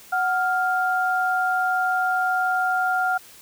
sine tone pair together, 741.6 / 1400 Hz, F#5 / F6, +4 / +4 cents, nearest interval major seventh, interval 1100 cents, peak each -22 dBFS, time 0.12-3.18 s, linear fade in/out 10 ms, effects white hiss -47 dBFS RMS until 3.41 s

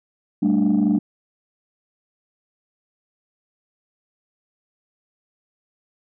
sine chord, G suspended second, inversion none, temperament just, 196 / 220.5 / 294 Hz, G3 / A3 / D4, 0 / +4 / +2 cents, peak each -18 dBFS, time 0.42-0.99 s, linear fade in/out 10 ms, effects tanh soft clip ceiling -11 dBFS

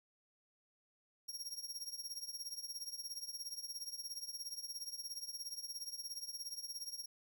sawtooth tone with tremolo, 5588 Hz, F8, in tune, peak -37 dBFS, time 1.28-7.06 s, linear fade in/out 10 ms, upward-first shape triangle, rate 17 Hz, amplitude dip 90%, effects none

